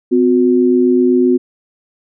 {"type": "tone pair together", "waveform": "sine", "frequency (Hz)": [254.8, 362.6], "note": ["C4", "F#4"], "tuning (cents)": [-46, -35], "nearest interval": "tritone", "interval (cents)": 611, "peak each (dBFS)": -11, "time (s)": [0.11, 1.38], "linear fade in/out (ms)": 20, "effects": []}